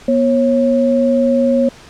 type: tone pair together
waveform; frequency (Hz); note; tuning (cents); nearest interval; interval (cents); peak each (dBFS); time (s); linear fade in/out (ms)
sine; 242.4 / 545; B3 / C#5; -32 / -29; octave + major second; 1403; -13; 0.08-1.69; 5
effects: pink hiss -40 dBFS RMS until 1.89 s + low-pass 7000 Hz 12 dB/octave